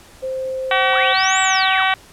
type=tone; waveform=sine; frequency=523.3 Hz; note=C5; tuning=in tune; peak=-21 dBFS; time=0.22-1.14 s; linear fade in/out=20 ms
type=harmonic tone; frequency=380 Hz; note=F#4; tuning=46 cents sharp; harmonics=2 / 3 / 4 / 5 / 6 / 7 / 8 / 9 / 10; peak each=-19 / -22 / -21 / -22 / -23 / -27 / -26 / -30 / -28 dBFS; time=0.71-1.94 s; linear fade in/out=2 ms
type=linear two-way sweep; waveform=sine; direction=up then down; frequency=587.3 to 7880 to 587.3 Hz; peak=-22 dBFS; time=0.91-1.85 s; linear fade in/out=50 ms; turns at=1.41 s
effects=pink hiss -45 dBFS RMS until 2.12 s + low-pass 12000 Hz 12 dB/octave